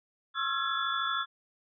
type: tone cluster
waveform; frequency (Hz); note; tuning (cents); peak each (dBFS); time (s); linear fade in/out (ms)
sine; 1081 / 1311 / 1364 / 1675 / 3450; C#6 / E6 / F6 / G#6 / A7; -44 / -10 / -41 / +14 / -35; -37 / -36 / -32 / -36 / -35; 0.34-1.26; 50
effects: none